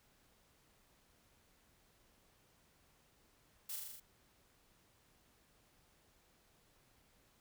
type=noise with echo; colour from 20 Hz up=blue; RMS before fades=-44 dBFS; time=3.69-3.76 s; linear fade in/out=5 ms; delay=40 ms; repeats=6; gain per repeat=-2 dB; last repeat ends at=4 s; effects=pink hiss -71 dBFS RMS until 7.4 s